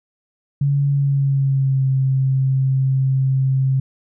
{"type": "tone with pitch glide", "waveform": "sine", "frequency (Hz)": [141.1, 133.18], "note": ["C#3", "C3"], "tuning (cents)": [31, 31], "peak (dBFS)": -14, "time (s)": [0.61, 3.8], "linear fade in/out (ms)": 5, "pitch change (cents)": -100, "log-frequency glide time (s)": [0.9, 1.86], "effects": []}